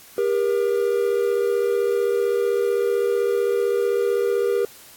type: tone pair together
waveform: triangle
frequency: 400 / 475.7 Hz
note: G4 / A#4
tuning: +35 / +35 cents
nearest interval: minor third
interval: 300 cents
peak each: -19 dBFS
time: 0.18-4.65 s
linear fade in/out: 2 ms
effects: white hiss -46 dBFS RMS until 4.96 s + AAC 64 kbps